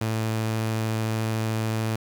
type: tone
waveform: sawtooth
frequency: 110.8 Hz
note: A2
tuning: 13 cents sharp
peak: -20 dBFS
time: 0.01-1.96 s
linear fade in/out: 5 ms
effects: 8-bit